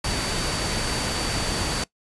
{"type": "tone in noise", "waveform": "sine", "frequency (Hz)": 4581, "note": "D8", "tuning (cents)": -44, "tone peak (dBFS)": -33, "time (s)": [0.04, 1.84], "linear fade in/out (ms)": 5, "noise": "pink", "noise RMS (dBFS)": -26, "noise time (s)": [0.04, 1.84], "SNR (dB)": -10, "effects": ["noise-tail reverb RT60 0.1 s tail -21 dB re dry", "resampled to 24000 Hz"]}